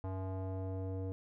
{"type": "tone with low-pass filter sweep", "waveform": "square", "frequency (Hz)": 94.6, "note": "F#2", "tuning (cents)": 39, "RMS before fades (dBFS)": -39, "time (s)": [0.04, 1.12], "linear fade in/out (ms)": 0, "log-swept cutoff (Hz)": [870, 510], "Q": 2.1, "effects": []}